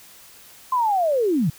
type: linear sweep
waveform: sine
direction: down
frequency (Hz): 1048 to 130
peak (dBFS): -17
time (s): 0.72-1.5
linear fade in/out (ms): 5
effects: white hiss -47 dBFS RMS until 1.58 s